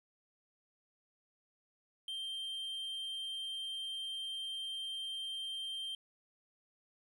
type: tone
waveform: triangle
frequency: 3155 Hz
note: G7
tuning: 10 cents sharp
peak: -37 dBFS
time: 2.08-5.95 s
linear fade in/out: 2 ms
effects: none